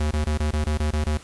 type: tone bursts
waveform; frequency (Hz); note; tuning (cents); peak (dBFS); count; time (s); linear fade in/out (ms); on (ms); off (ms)
square; 75.8; D#2; -45; -21; 9; 0-1.174; 5; 110; 23
effects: pink hiss -46 dBFS RMS until 1.23 s + resampled to 24000 Hz